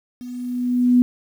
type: tone with level ramp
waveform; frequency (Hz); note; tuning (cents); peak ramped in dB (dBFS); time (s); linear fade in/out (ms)
sine; 246.9; B3; 0; -31 to -9; 0.21-1.02; 0
effects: 8-bit